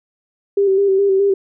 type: tone with vibrato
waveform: sine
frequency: 392 Hz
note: G4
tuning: in tune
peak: -11 dBFS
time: 0.57-1.34 s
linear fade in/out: 5 ms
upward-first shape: square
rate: 4.8 Hz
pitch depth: 33 cents each way
effects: none